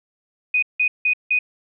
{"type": "tone bursts", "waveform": "sine", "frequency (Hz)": 2489, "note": "D#7", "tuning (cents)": 0, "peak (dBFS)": -15, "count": 4, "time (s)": [0.54, 1.39], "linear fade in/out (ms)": 5, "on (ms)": 85, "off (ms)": 170, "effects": []}